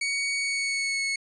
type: tone with pitch glide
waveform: sawtooth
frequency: 2240 to 2198 Hz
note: C#7 to C#7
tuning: +18 to -15 cents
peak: -22 dBFS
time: 0.01-1.16 s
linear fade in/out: 5 ms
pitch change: -33 cents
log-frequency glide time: 0.36-1.03 s
effects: resampled to 22050 Hz